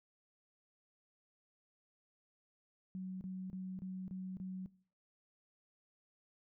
sine tone bursts, 186.6 Hz, F#3, 15 cents sharp, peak -40 dBFS, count 6, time 2.95-4.66 s, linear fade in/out 0 ms, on 260 ms, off 30 ms, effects noise-tail reverb RT60 0.5 s tail -21 dB re dry

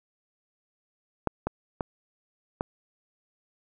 clicks, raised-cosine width 1 ms, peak -10 / -13 / -14 / -13 dBFS, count 4, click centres 1.273 / 1.47 / 1.808 / 2.609 s, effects none

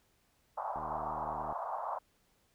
white band-pass noise, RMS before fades -38 dBFS, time 0.57-1.99 s, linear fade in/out 10 ms, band 630 to 1100 Hz, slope 48 dB/octave
click train, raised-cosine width 2 ms, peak -35 dBFS, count 60, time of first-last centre 0.76-1.525 s, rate 77.1 Hz
effects pink hiss -72 dBFS RMS until 2.54 s

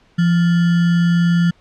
sine tone with sample-and-hold, 171.5 Hz, F3, 31 cents flat, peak -11 dBFS, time 0.18-1.51 s, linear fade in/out 10 ms, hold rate 1575 Hz, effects pink hiss -54 dBFS RMS until 1.6 s + low-pass 4000 Hz 12 dB/octave

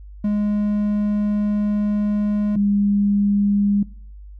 triangle / sine tone pair in turn, 207.7 / 202.6 Hz, G#3 / G#3, 0 / -43 cents, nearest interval unison, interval 43 cents, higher first, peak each -15 dBFS, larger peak neither, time 0.24-2.56 / 2.56-3.83 s, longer first, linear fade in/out 5 ms, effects noise-tail reverb RT60 0.5 s tail -21 dB re dry + added 50 Hz sine -36 dBFS peak until 4.39 s

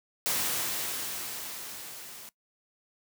white noise with level ramp, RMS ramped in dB -28 to -46 dBFS, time 0.26-2.29 s, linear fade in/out 0 ms, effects noise-tail reverb RT60 0.1 s tail -20 dB re dry + high-pass 100 Hz 12 dB/octave

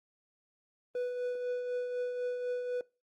triangle tone with tremolo, 493.9 Hz, B4, in tune, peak -28 dBFS, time 0.95-2.81 s, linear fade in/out 2 ms, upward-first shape triangle, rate 4 Hz, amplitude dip 45%, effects noise-tail reverb RT60 0.3 s tail -23 dB re dry + Opus 24 kbps

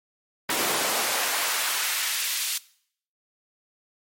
pink noise with high-pass filter sweep, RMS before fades -26 dBFS, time 0.49-2.58 s, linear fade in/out 5 ms, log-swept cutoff 310 to 3300 Hz, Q 0.82, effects noise-tail reverb RT60 0.6 s tail -20 dB re dry + MP3 64 kbps

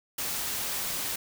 white noise, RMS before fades -32 dBFS, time 0.18-1.16 s, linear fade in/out 5 ms, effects none

